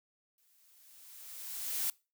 blue noise with exponential growth, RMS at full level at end -32 dBFS, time 0.38-1.9 s, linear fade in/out 1 ms, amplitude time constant 330 ms, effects noise-tail reverb RT60 0.3 s tail -24 dB re dry

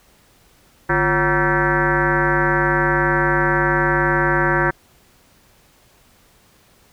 sine tone with frequency modulation, 946 Hz, A#5, 25 cents sharp, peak -14 dBFS, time 0.89-4.71 s, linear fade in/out 10 ms, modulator 199 Hz, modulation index 4.4, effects pink hiss -54 dBFS RMS until 6.92 s

